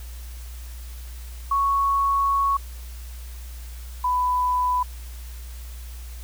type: tone pair in turn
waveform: sine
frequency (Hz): 1108.7 / 996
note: C#6 / B5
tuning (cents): 0 / +14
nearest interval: major second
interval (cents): 186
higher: first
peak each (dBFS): -18 / -19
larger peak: first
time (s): 1.51-2.57 / 4.04-4.83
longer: first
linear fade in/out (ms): 5
effects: added 60 Hz sine -34 dBFS peak until 6.23 s + white hiss -47 dBFS RMS until 6.23 s